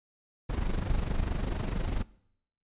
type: noise with amplitude modulation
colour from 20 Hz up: brown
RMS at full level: -27 dBFS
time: 0.49-2.03 s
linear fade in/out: 10 ms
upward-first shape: sine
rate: 24.5 Hz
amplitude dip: 65%
effects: noise-tail reverb RT60 0.7 s tail -21 dB re dry + resampled to 8000 Hz